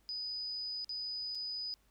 sine tone with dropouts, 4978 Hz, D#8, in tune, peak -37 dBFS, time 0.09-1.74 s, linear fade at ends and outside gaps 0 ms, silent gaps 0.845-0.893 / 1.349-1.353 s, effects added 50 Hz sine -70 dBFS peak until 1.9 s + pink hiss -72 dBFS RMS until 1.9 s

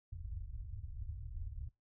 white low-pass noise, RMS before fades -44 dBFS, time 0.12-1.69 s, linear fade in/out 10 ms, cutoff 100 Hz, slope 48 dB/octave, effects noise-tail reverb RT60 0.2 s tail -23 dB re dry

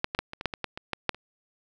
clicks, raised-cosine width 0.3 ms, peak -8 / -14 / -9 / -21 / -19 / -9 / -17 / -13 / -20 / -12 / -6 / -29 dBFS, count 12, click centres 0.044 / 0.149 / 0.19 / 0.334 / 0.411 / 0.457 / 0.538 / 0.643 / 0.775 / 0.933 / 1.093 / 1.146 s, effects none

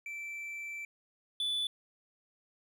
triangle tone pair in turn, 2332 / 3475 Hz, D7 / A7, -13 / -22 cents, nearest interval perfect fifth, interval 691 cents, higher second, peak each -37 / -29 dBFS, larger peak second, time 0.06-0.85 / 1.4-1.67 s, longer first, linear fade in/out 2 ms, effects none

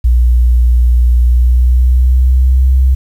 sine tone with pitch glide, 60.3 to 65 Hz, B1 to C2, -41 to -11 cents, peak -5 dBFS, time 0.04-2.95 s, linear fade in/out 10 ms, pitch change +130 cents, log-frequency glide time 1.18-2.69 s, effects 7-bit

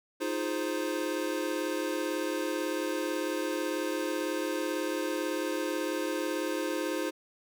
square chord, F minor seventh, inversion third, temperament equal, 311.1 / 349.2 / 415.3 / 523.3 Hz, Eb4 / F4 / Ab4 / C5, 0 / 0 / 0 / 0 cents, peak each -35 / -36 / -39 / -36 dBFS, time 0.2-7.11 s, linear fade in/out 20 ms, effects none

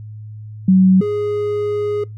sine / triangle tone pair in turn, 187.7 / 415.7 Hz, F#3 / G#4, +25 / +2 cents, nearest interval octave + major second, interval 1377 cents, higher second, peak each -7 / -15 dBFS, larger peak first, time 0.68-1.01 / 1.01-2.04 s, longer second, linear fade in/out 5 ms, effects noise-tail reverb RT60 0.2 s tail -25 dB re dry + added 107 Hz sine -30 dBFS peak until 2.17 s

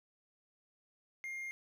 triangle tone, 2121 Hz, C7, 23 cents sharp, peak -38 dBFS, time 1.24-1.51 s, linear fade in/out 0 ms, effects none

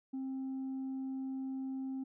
sine tone with tanh clipping, 265.1 Hz, C4, 23 cents sharp, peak -37 dBFS, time 0.13-2.04 s, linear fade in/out 10 ms, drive 1 dB, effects none

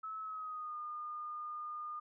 sine tone with pitch glide, 1297 to 1217.2 Hz, E6 to D#6, -28 to -38 cents, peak -40 dBFS, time 0.03-2 s, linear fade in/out 10 ms, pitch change -110 cents, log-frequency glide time 0.2-0.77 s, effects none

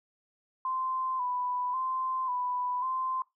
sine tone with vibrato, 1015 Hz, B5, 47 cents sharp, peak -29 dBFS, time 0.65-3.22 s, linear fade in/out 2 ms, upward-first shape square, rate 0.92 Hz, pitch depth 40 cents each way, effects noise-tail reverb RT60 0.2 s tail -21 dB re dry

